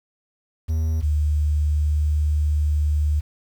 triangle / sine tone pair in turn, 79.5 / 75.04 Hz, D#2 / D2, +38 / +38 cents, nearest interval minor second, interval 100 cents, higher first, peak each -17 dBFS, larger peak neither, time 0.68-1.02 / 1.02-3.21 s, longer second, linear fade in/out 20 ms, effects 8-bit

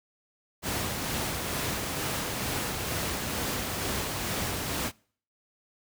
pink noise with tremolo, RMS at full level -30 dBFS, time 0.62-4.92 s, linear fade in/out 50 ms, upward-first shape sine, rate 2.2 Hz, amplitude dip 25%, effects noise-tail reverb RT60 0.5 s tail -25 dB re dry + high-pass 60 Hz 12 dB/octave

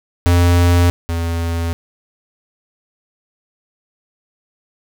square tone pair in turn, 87.31 / 83.98 Hz, F2 / E2, 0 / +33 cents, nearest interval minor second, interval 67 cents, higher first, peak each -10 / -18 dBFS, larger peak first, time 0.26-0.9 / 1.09-1.73 s, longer neither, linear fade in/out 0 ms, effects none

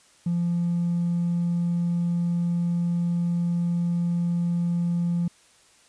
sine tone with hard clipping, 172.5 Hz, F3, 21 cents flat, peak -22 dBFS, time 0.26-5.28 s, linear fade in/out 5 ms, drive 1 dB, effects white hiss -57 dBFS RMS until 5.88 s + resampled to 22050 Hz

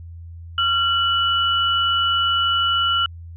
sine tone pair together, 1376.5 / 2954 Hz, F6 / F#7, -25 / -3 cents, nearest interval octave + minor second, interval 1322 cents, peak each -19 dBFS, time 0.58-3.06 s, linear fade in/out 2 ms, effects added 84 Hz sine -34 dBFS peak until 3.36 s

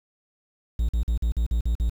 triangle tone bursts, 57.3 Hz, A#1, 29 cents flat, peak -18 dBFS, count 8, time 0.79-1.897 s, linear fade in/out 5 ms, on 99 ms, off 45 ms, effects 8-bit

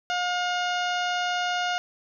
harmonic tone, 715 Hz, F5, 41 cents sharp, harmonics 1 / 2 / 3 / 4 / 5 / 6 / 7 / 8 / 9, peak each -27 / -29 / -38 / -33 / -38 / -42 / -43 / -45 / -44 dBFS, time 0.1-1.78 s, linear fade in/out 0 ms, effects none

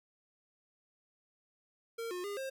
square tone with pitch steps, 459.4 / 359.3 / 406 / 533 Hz, A#4 / F4 / G#4 / C5, -25 / +49 / -39 / +32 cents, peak -38 dBFS, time 1.98-2.5 s, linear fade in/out 10 ms, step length 130 ms, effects none

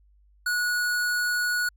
square tone, 1461 Hz, F#6, 22 cents flat, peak -24 dBFS, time 0.46-1.69 s, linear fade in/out 5 ms, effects added 50 Hz sine -56 dBFS peak until 1.76 s

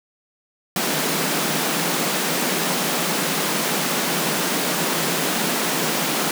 pink high-pass noise, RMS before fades -22 dBFS, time 0.76-6.31 s, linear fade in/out 2 ms, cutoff 150 Hz, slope 96 dB/octave, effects none

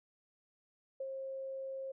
sine tone with ADSR envelope, 535 Hz, C5, 38 cents sharp, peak -36 dBFS, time 1-1.92 s, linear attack 6 ms, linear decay 51 ms, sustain -3 dB, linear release 9 ms, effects none

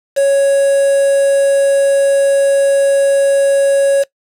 triangle tone with quantisation, 554.4 Hz, C#5, in tune, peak -6 dBFS, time 0.16-4.04 s, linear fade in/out 20 ms, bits 4, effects noise-tail reverb RT60 0.1 s tail -20 dB re dry + low-pass 12000 Hz 12 dB/octave

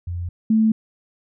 sine tone pair in turn, 87.31 / 220 Hz, F2 / A3, 0 / 0 cents, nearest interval octave + major third, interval 1600 cents, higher second, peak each -24 / -13 dBFS, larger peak second, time 0.07-0.29 / 0.5-0.72 s, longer neither, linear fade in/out 5 ms, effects none

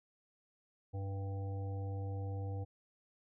harmonic tone, 98 Hz, G2, in tune, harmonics 1 / 3 / 5 / 7 / 8, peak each -37 / -51 / -49 / -58 / -53 dBFS, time 0.93-2.65 s, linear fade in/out 20 ms, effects none

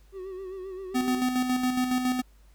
triangle tone with vibrato, 377.8 Hz, F#4, 36 cents sharp, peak -33 dBFS, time 0.12-1.23 s, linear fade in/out 50 ms, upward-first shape sine, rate 7.6 Hz, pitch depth 58 cents each way
square tone with tremolo, 252.6 Hz, B3, 39 cents sharp, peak -23 dBFS, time 0.94-2.22 s, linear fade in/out 20 ms, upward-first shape square, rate 7.2 Hz, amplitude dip 45%
effects added 50 Hz sine -53 dBFS peak until 2.54 s + pink hiss -65 dBFS RMS until 2.54 s

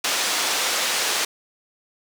white band-pass noise, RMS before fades -23 dBFS, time 0.04-1.25 s, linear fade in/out 5 ms, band 370 to 6300 Hz, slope 12 dB/octave, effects none

